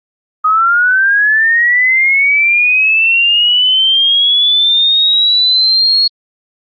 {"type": "linear sweep", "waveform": "sine", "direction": "up", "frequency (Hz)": [1244.5, 4338], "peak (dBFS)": -7, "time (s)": [0.44, 6.08], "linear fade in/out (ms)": 10, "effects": ["Opus 32 kbps"]}